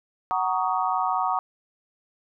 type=chord; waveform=sine; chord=D# minor seventh; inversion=first; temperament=just; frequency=746.7 / 933.4 / 1120.1 / 1244.5 Hz; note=F#5 / A#5 / C#6 / D#6; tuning=+16 / +2 / +18 / 0 cents; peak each=-26 / -27 / -28 / -29 dBFS; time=0.31-1.39 s; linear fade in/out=0 ms; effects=none